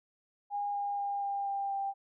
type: tone with pitch steps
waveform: sine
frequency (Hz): 815 / 809.8 / 804.7 / 799.6 / 794.5 / 789.5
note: G#5 / G#5 / G5 / G5 / G5 / G5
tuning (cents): -33 / -44 / +45 / +34 / +23 / +12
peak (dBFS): -31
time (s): 0.5-1.94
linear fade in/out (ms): 50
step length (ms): 240
effects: none